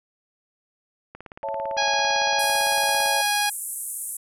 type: click train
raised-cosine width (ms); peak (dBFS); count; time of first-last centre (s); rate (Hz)
0.5; -24; 35; 1.15-3.06; 17.8
type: chord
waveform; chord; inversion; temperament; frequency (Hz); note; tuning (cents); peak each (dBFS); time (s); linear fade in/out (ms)
sine; A major; first; equal; 554.4 / 659.3 / 880; C#5 / E5 / A5; 0 / 0 / 0; -30 / -32 / -29; 1.43-3.22; 10
type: harmonic tone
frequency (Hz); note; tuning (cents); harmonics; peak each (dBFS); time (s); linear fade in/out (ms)
825; G#5; -12; 1 / 2 / 3 / 4 / 5 / 6 / 7; -24 / -27 / -29 / -30 / -31 / -32 / -32; 1.77-3.5; 10
type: band-pass noise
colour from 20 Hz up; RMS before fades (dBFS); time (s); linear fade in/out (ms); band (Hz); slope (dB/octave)
pink; -32; 2.39-4.17; 5; 8400 to 12000; 48
effects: none